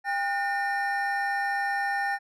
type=tone cluster; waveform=triangle; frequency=799 / 1446 / 1814 Hz; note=G5 / F#6 / A#6; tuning=+33 / -40 / -48 cents; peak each=-26 / -35 / -27 dBFS; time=0.04-2.19 s; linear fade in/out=50 ms; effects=none